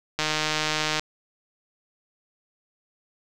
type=click train; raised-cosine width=0.2 ms; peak=-7 dBFS; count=125; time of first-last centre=0.19-0.995 s; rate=154 Hz; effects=none